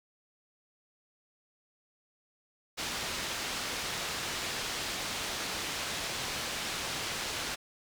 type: low-pass noise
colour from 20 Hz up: white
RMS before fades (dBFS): -36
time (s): 2.77-7.56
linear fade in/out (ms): 20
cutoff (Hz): 5100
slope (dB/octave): 12
effects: none